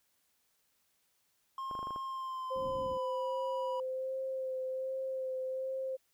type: tone with pitch glide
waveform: triangle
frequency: 1067 to 978.4 Hz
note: C6 to B5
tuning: +34 to -16 cents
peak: -35 dBFS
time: 1.58-3.8 s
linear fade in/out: 2 ms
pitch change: -150 cents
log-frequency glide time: 2.03-3.28 s
type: clicks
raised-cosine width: 1 ms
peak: -31 dBFS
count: 7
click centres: 1.712 / 1.752 / 1.791 / 1.829 / 1.871 / 1.907 / 1.961 s
type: tone with vibrato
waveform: sine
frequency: 523.3 Hz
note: C5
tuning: in tune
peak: -34 dBFS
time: 2.5-5.97 s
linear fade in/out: 20 ms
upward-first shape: sine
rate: 1.3 Hz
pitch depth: 17 cents each way
type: low-pass noise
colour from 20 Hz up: white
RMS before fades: -48 dBFS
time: 2.55-2.98 s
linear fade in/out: 20 ms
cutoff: 300 Hz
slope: 48 dB/octave
effects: white hiss -75 dBFS RMS until 6.13 s